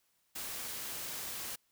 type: noise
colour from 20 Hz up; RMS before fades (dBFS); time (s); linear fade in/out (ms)
white; -41; 0.35-1.56; 10
effects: white hiss -75 dBFS RMS until 1.71 s